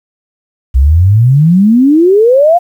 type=exponential sweep; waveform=sine; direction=up; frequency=61.74 to 723 Hz; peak=-3 dBFS; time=0.74-2.59 s; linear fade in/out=20 ms; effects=7-bit